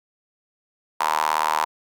sawtooth tone with high-pass filter, 77.5 Hz, D#2, 6 cents flat, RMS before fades -22 dBFS, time 1-1.65 s, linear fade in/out 5 ms, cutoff 950 Hz, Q 5.9, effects none

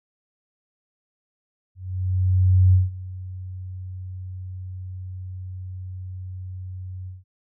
sine tone with ADSR envelope, 92.5 Hz, F#2, in tune, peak -11 dBFS, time 1.75-7.24 s, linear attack 980 ms, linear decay 170 ms, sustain -20 dB, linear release 170 ms, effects none

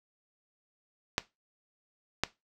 clicks, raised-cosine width 0.2 ms, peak -8 dBFS, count 2, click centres 1.181 / 2.236 s, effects noise-tail reverb RT60 0.2 s tail -17 dB re dry

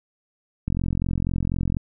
click train, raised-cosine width 5 ms, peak -12 dBFS, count 49, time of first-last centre 0.68-1.768 s, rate 44.1 Hz, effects none

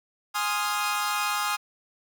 sawtooth chord, F minor seventh, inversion first, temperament equal, 830.6 / 1046.5 / 1244.5 / 1396.9 Hz, Ab5 / C6 / Eb6 / F6, 0 / 0 / 0 / 0 cents, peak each -27 / -29 / -25 / -29 dBFS, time 0.34-1.57 s, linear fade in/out 20 ms, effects none

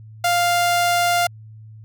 sawtooth tone, 699 Hz, F5, 1 cent sharp, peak -12 dBFS, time 0.24-1.27 s, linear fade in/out 5 ms, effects added 109 Hz sine -38 dBFS peak until 1.84 s

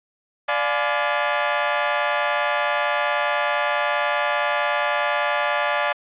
20% pulse chord, D diminished seventh, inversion none, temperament just, 587.3 / 704.8 / 845.8 / 1014.9 Hz, D5 / F5 / Ab5 / Cb6, 0 / +16 / +31 / +47 cents, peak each -18 / -21 / -20 / -24 dBFS, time 0.48-5.93 s, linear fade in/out 10 ms, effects resampled to 8000 Hz + 8-bit

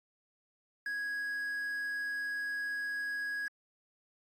triangle tone with quantisation, 1659 Hz, G#6, 2 cents flat, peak -32 dBFS, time 0.86-3.48 s, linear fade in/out 2 ms, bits 10, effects AAC 48 kbps

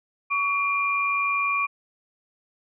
sine tone pair together, 1130 / 2394 Hz, C#6 / D7, +33 / +33 cents, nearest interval octave + minor second, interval 1300 cents, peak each -24 dBFS, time 0.3-1.67 s, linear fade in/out 20 ms, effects none

